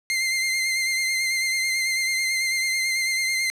sawtooth tone with vibrato, 2093 Hz, C7, in tune, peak -18 dBFS, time 0.1-3.5 s, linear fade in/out 0 ms, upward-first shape triangle, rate 9.1 Hz, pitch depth 32 cents each way, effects low-pass 11000 Hz 12 dB/octave

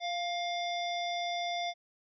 harmonic tone with a mistuned harmonic, 706 Hz, F5, 19 cents sharp, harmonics 1 / 3 / 5 / 7 / 8, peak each -33 / -40 / -39 / -48 / -51 dBFS, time 0-1.74 s, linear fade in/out 50 ms, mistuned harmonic 1, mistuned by -25 cents, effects none

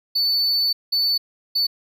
triangle tone bursts at uneven times, 4493 Hz, C#8, 23 cents sharp, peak -16 dBFS, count 3, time 0.15-0.73 / 0.92-1.18 / 1.55-1.67 s, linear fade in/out 10 ms, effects none

